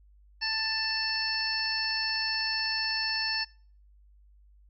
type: harmonic tone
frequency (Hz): 884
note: A5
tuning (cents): +8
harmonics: 1 / 2 / 3 / 5 / 6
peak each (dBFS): -40 / -33 / -37 / -32 / -33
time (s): 0.41-3.45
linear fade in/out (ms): 20
effects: noise-tail reverb RT60 0.5 s tail -26 dB re dry + added 50 Hz sine -55 dBFS peak until 4.69 s